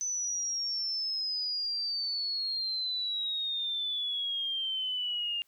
sine exponential sweep, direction down, 6060 to 2806 Hz, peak -30 dBFS, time 0.01-5.42 s, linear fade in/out 0 ms, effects white hiss -70 dBFS RMS until 5.47 s

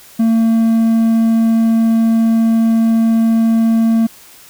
triangle tone, 226.2 Hz, A3, 48 cents sharp, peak -7 dBFS, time 0.19-4.07 s, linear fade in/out 10 ms, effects white hiss -41 dBFS RMS until 4.49 s

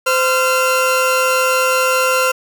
30% pulse tone pair together, 516 / 1377.6 Hz, C5 / F6, -24 / -24 cents, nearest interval octave + perfect fourth, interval 1700 cents, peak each -13 dBFS, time 0.06-2.32 s, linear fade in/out 10 ms, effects none

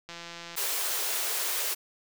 click train, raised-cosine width 0.2 ms, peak -24 dBFS, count 80, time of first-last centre 0.09-0.555 s, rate 170 Hz
white high-pass noise, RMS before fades -30 dBFS, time 0.56-1.75 s, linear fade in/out 20 ms, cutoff 340 Hz, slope 96 dB/octave
effects none

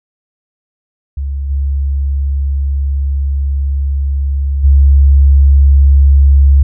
sine tone with level steps, 69.3 Hz, C#2, in tune, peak -15 / -11 / -3 dBFS, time 1.17-6.63 s, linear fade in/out 5 ms, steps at 1.49 / 4.63 s, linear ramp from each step 20 ms, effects none

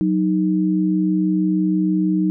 sine tone pair together, 185.16 / 311.4 Hz, F#3 / D#4, +2 / +2 cents, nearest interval major sixth, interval 900 cents, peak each -18 dBFS, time 0.01-2.3 s, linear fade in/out 0 ms, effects none

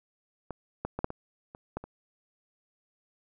clicks, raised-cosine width 1 ms, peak -22 / -17 / -19 / -12 / -23 / -30 / -19 / -28 dBFS, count 8, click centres 0.507 / 0.85 / 0.99 / 1.044 / 1.104 / 1.549 / 1.77 / 1.84 s, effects none

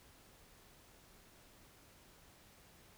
silence, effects pink hiss -63 dBFS RMS until 2.97 s

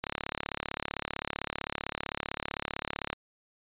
click train, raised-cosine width 0.3 ms, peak -15 dBFS, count 111, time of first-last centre 0.04-3.13 s, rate 35.6 Hz, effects resampled to 8000 Hz

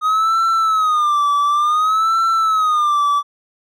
triangle tone with vibrato, 1244.5 Hz, D#6, in tune, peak -11 dBFS, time 0.01-3.23 s, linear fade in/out 50 ms, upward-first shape sine, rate 0.56 Hz, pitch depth 130 cents each way, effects none

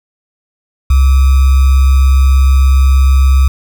sine tone with sample-and-hold, 66.7 Hz, C2, 34 cents sharp, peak -4 dBFS, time 0.9-3.48 s, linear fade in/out 5 ms, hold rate 1225 Hz, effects none

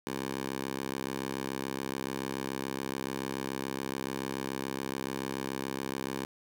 10% pulse tone with high-pass filter, 67 Hz, C2, 42 cents sharp, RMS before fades -36 dBFS, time 0.07-6.25 s, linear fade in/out 0 ms, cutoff 240 Hz, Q 0.74, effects 10-bit

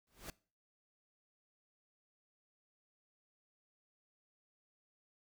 pink noise with exponential growth, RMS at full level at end -43 dBFS, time 0.07-0.3 s, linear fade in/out 1 ms, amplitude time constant 50 ms, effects noise-tail reverb RT60 0.4 s tail -22 dB re dry

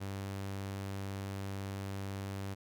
sawtooth tone, 98 Hz, G2, in tune, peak -34 dBFS, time 0-2.55 s, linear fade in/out 20 ms, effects none

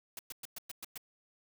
white noise bursts, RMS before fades -43 dBFS, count 7, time 0.17-0.977 s, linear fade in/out 2 ms, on 21 ms, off 110 ms, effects none

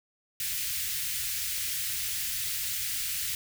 white band-stop noise, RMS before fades -32 dBFS, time 0.4-3.35 s, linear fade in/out 2 ms, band 130 to 1800 Hz, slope 24 dB/octave, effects none

